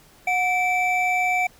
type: tone pair together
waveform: triangle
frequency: 731 / 2321 Hz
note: F#5 / D7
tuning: -21 / -21 cents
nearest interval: octave + minor sixth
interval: 2000 cents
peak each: -20 dBFS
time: 0.27-1.47 s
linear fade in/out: 5 ms
effects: pink hiss -53 dBFS RMS until 1.59 s